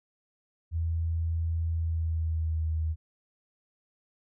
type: tone with pitch glide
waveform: sine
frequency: 82.41 to 79.6 Hz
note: E2 to D#2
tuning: 0 to +40 cents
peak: -26 dBFS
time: 0.71-2.96 s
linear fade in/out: 50 ms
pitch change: -60 cents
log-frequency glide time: 1.7-2.66 s
effects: none